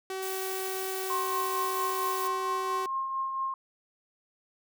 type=tone; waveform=sawtooth; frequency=380 Hz; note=F#4; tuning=46 cents sharp; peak=-29 dBFS; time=0.1-2.86 s; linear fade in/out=2 ms
type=noise; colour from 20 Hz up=blue; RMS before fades=-38 dBFS; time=0.22-2.28 s; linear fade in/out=10 ms
type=tone with tremolo; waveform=sine; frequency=1067 Hz; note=C6; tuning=34 cents sharp; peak=-27 dBFS; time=1.1-3.54 s; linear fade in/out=2 ms; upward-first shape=triangle; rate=4.4 Hz; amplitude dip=45%
effects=none